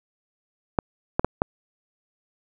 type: clicks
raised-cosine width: 1 ms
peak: -5 dBFS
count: 4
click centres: 0.788 / 1.195 / 1.246 / 1.419 s
effects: none